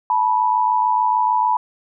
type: tone pair together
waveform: sine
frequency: 871.3 / 978 Hz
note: A5 / B5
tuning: -17 / -17 cents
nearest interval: major second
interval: 200 cents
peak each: -19 / -16 dBFS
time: 0.1-1.57 s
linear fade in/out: 2 ms
effects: none